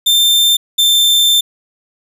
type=tone pair in turn; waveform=40% pulse; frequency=3581 / 3567 Hz; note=A7 / A7; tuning=+30 / +23 cents; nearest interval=unison; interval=7 cents; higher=first; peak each=-7 dBFS; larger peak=neither; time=0.06-0.57 / 0.78-1.41 s; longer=second; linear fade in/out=10 ms; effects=none